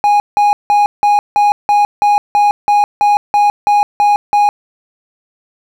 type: tone bursts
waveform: triangle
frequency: 825 Hz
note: G#5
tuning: 12 cents flat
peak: -5 dBFS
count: 14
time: 0.04-4.49 s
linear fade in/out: 0 ms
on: 160 ms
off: 170 ms
effects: none